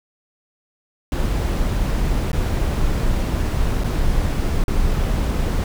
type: noise with dropouts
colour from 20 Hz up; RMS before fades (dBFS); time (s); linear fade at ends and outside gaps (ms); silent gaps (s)
brown; -19; 1.12-5.64; 1; 2.317-2.33 / 3.837-3.843 / 4.639-4.681
effects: none